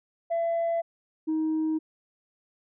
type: tone pair in turn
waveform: sine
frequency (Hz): 672 / 314.9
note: E5 / D#4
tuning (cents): +33 / +21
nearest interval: octave + minor second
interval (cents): 1312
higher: first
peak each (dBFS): -22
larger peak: neither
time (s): 0.3-0.82 / 1.27-1.79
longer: neither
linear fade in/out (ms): 20
effects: tanh soft clip ceiling -22 dBFS